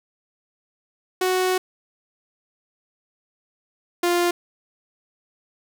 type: tone pair in turn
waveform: sawtooth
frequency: 369.9 / 349.5 Hz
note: F#4 / F4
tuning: 0 / +1 cents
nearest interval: minor second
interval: 99 cents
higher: first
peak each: -15 / -14 dBFS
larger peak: second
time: 1.21-1.58 / 4.03-4.31 s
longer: first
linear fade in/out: 5 ms
effects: none